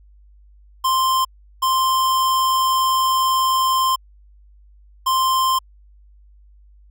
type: tone bursts at uneven times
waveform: square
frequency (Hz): 1047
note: C6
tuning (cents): +1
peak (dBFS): -16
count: 3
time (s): 0.84-1.25 / 1.62-3.96 / 5.06-5.59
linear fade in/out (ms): 10
effects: added 50 Hz sine -46 dBFS peak until 6.9 s